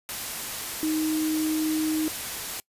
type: tone in noise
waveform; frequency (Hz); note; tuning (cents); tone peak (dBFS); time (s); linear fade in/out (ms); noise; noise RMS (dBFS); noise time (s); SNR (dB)
sine; 312.2; D#4; +6; -23; 0.83-2.08; 0; white; -33; 0.09-2.6; +7
effects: noise-tail reverb RT60 0.1 s tail -24 dB re dry + resampled to 32000 Hz